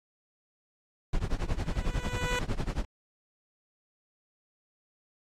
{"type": "noise with tremolo", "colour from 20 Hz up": "brown", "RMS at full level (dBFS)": -26, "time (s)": [1.13, 2.85], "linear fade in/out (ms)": 2, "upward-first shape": "triangle", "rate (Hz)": 11, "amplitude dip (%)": 100}
{"type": "tone with exponential growth", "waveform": "10% pulse", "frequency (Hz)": 493.9, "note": "B4", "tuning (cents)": 0, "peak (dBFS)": -19, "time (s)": [1.28, 2.39], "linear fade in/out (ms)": 1, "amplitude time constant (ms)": 240}
{"effects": ["low-pass 8000 Hz 12 dB/octave", "AAC 64 kbps"]}